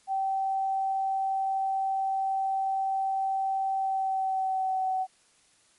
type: tone with pitch glide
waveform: sine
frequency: 773 to 754.5 Hz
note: G5 to F#5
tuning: -24 to +34 cents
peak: -25 dBFS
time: 0.07-5.07 s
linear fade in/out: 50 ms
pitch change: -42 cents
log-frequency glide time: 3.76-4.95 s
effects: white hiss -63 dBFS RMS until 5.78 s + MP3 48 kbps